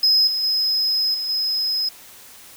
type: tone with level steps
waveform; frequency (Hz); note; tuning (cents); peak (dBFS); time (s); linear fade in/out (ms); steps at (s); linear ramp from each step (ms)
triangle; 5090; D#8; +39; -11 / -19 / -16 / -22 / -18; 0.03-1.89; 5; 0.27 / 0.43 / 1.14 / 1.29; 5
effects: tanh soft clip ceiling -7 dBFS + white hiss -44 dBFS RMS until 2.56 s